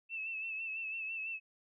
sine tone with vibrato, 2637 Hz, E7, in tune, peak -37 dBFS, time 0.09-1.4 s, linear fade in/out 50 ms, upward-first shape sine, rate 6 Hz, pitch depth 44 cents each way, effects none

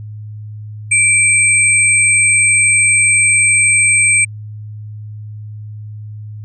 sine tone pair together, 2338 / 8353 Hz, D7 / C9, -8 / -4 cents, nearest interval octave + minor seventh, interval 2204 cents, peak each -11 dBFS, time 0.91-4.25 s, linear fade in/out 10 ms, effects added 106 Hz sine -26 dBFS peak until 6.44 s

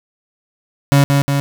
35% pulse tone with echo, 140.6 Hz, C#3, 25 cents sharp, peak -6 dBFS, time 0.92-1.04 s, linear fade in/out 0 ms, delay 180 ms, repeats 2, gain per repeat -3 dB, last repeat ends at 1.4 s, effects none

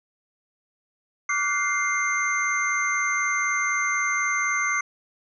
sine tone cluster, 1158 / 1426 / 1510 / 2097 / 6270 Hz, D6 / F6 / F#6 / C7 / G8, -25 / +36 / +35 / +3 / -1 cents, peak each -27 / -32 / -33 / -24 / -32 dBFS, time 1.29-4.81 s, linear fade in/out 5 ms, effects none

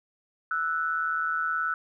sine tone pair together, 1321.3 / 1480 Hz, E6 / F#6, +4 / 0 cents, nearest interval major second, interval 196 cents, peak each -28 dBFS, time 0.51-1.74 s, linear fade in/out 2 ms, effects none

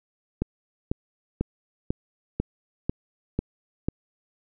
click train, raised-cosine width 3 ms, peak -11 dBFS, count 8, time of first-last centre 0.42-3.885 s, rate 2.02 Hz, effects none

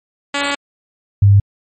5% pulse / sine tone pair in turn, 283.5 / 100.23 Hz, C#4 / G2, +39 / +39 cents, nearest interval octave + tritone, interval 1800 cents, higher first, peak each -5 dBFS, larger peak neither, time 0.34-0.55 / 1.22-1.4 s, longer first, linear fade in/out 5 ms, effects MP3 32 kbps

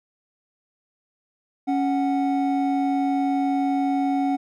triangle tone pair together, 277.2 / 740 Hz, C#4 / F#5, 0 / 0 cents, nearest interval octave + perfect fourth, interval 1700 cents, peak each -19 / -23 dBFS, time 1.67-4.37 s, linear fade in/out 20 ms, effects none

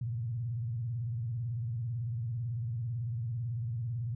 sine tone with vibrato, 117.1 Hz, A#2, 8 cents sharp, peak -32 dBFS, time 0.01-4.15 s, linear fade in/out 5 ms, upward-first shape square, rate 18 Hz, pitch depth 120 cents each way, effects none

